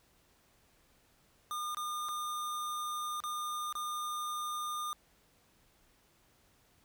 square tone with dropouts, 1212 Hz, D#6, 46 cents flat, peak -36 dBFS, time 1.51-4.93 s, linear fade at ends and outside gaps 0 ms, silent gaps 1.747-1.77 / 2.086-2.09 / 3.203-3.238 / 3.726-3.753 s, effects pink hiss -68 dBFS RMS until 6.84 s

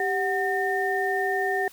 sine tone cluster, 392.7 / 741 / 1816 Hz, G4 / F#5 / A#6, +3 / +2 / -46 cents, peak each -27 dBFS, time 0-1.68 s, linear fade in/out 2 ms, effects white hiss -50 dBFS RMS until 1.72 s

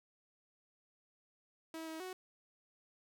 sawtooth tone with pitch steps, 323.2 / 319.9 / 370.2 Hz, E4 / D#4 / F#4, -34 / +48 / +1 cents, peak -39 dBFS, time 1.74-2.13 s, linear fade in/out 2 ms, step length 130 ms, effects none

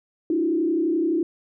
sine tone with frequency modulation, 329.7 Hz, E4, in tune, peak -19 dBFS, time 0.3-1.23 s, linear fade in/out 2 ms, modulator 31.7 Hz, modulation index 1, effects none

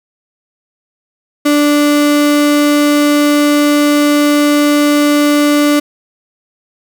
35% pulse tone, 293 Hz, D4, 4 cents flat, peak -6 dBFS, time 1.45-5.8 s, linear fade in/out 10 ms, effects none

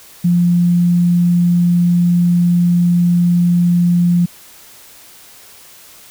sine tone, 174.61 Hz, F3, in tune, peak -9 dBFS, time 0.24-4.26 s, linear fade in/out 10 ms, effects white hiss -41 dBFS RMS until 6.1 s

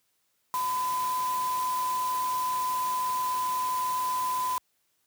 sine tone in noise, 1009 Hz, B5, 37 cents sharp, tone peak -26 dBFS, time 0.54-4.58 s, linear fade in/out 0 ms, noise white, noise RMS -39 dBFS, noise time 0.54-4.58 s, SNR +10 dB, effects white hiss -73 dBFS RMS until 5.06 s + high-pass 60 Hz 12 dB/octave

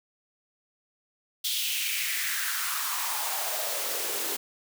white noise with high-pass filter sweep, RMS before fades -30 dBFS, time 1.44-4.37 s, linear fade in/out 10 ms, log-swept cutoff 3500 to 330 Hz, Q 3.5, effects none

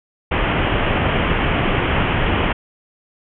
pink low-pass noise, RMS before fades -18 dBFS, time 0.31-2.53 s, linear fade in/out 10 ms, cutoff 3200 Hz, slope 96 dB/octave, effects none

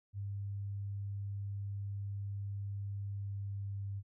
sine tone with pitch glide, 100 to 99.37 Hz, G2 to G2, +35 to +24 cents, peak -37 dBFS, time 0.13-4.03 s, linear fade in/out 50 ms, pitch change -11 cents, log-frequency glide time 3.11-3.79 s, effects none

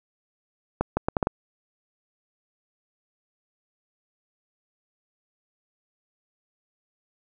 accelerating click train, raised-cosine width 1 ms, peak -8 dBFS, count 6, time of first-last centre 0.81-1.271 s, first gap 160 ms, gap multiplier 0.72, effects none

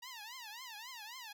10% pulse tone with vibrato, 932.3 Hz, A#5, in tune, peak -38 dBFS, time 0.02-1.33 s, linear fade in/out 10 ms, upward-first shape triangle, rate 3.7 Hz, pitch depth 240 cents each way, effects none

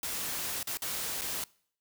white noise with dropouts, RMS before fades -35 dBFS, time 0.03-1.44 s, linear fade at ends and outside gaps 2 ms, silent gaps 0.63-0.671 / 0.772-0.82 / 1.212-1.217 s, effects noise-tail reverb RT60 0.6 s tail -24 dB re dry

